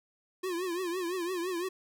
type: tone with vibrato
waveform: square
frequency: 356.2 Hz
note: F4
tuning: 34 cents sharp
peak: -32 dBFS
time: 0.43-1.69 s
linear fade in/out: 10 ms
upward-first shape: triangle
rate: 5.9 Hz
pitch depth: 130 cents each way
effects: none